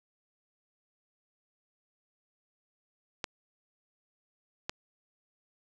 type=clicks; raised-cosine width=0.2 ms; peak=-15 dBFS; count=2; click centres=3.242 / 4.695 s; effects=none